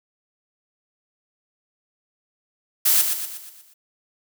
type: noise with echo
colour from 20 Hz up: blue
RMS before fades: -17 dBFS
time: 2.85-3.02 s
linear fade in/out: 10 ms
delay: 120 ms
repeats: 6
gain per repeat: -6 dB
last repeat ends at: 3.74 s
effects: none